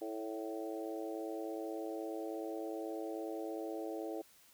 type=harmonic tone with a mistuned harmonic; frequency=109.5 Hz; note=A2; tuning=8 cents flat; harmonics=3 / 4 / 5 / 6 / 7; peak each=-42 / -44 / -46 / -48 / -49 dBFS; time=0.01-4.22 s; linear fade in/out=10 ms; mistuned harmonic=5; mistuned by=+22 cents; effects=white hiss -64 dBFS RMS until 4.53 s